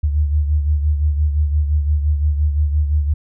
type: beating tone pair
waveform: sine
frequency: 74 / 79.8 Hz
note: D2 / D#2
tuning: +14 / +44 cents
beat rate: 5.8 Hz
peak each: -14 / -23 dBFS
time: 0.03-3.14 s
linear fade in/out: 10 ms
effects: none